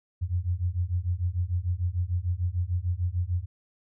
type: beating tone pair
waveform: sine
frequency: 85.7 / 92.4 Hz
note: F2 / F#2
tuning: -32 / -2 cents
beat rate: 6.7 Hz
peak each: -28 dBFS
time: 0.21-3.46 s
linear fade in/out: 20 ms
effects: none